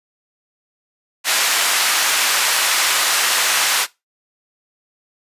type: band-pass noise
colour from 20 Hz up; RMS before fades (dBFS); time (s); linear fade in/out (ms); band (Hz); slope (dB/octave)
pink; -17; 1.24-3.87; 50; 1200 to 13000; 12
effects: noise-tail reverb RT60 0.2 s tail -19 dB re dry + resampled to 32000 Hz